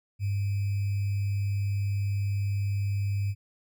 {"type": "tone with sample-and-hold", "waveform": "sine", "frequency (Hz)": 100, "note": "G2", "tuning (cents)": 35, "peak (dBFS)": -25, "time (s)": [0.19, 3.35], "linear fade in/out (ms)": 50, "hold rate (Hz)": 2450, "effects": []}